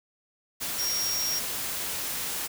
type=tone in noise; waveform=sine; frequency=5600 Hz; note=F8; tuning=4 cents sharp; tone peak=-27 dBFS; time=0.78-1.4 s; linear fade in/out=20 ms; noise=white; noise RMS=-32 dBFS; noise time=0.6-2.48 s; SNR=+2 dB; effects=none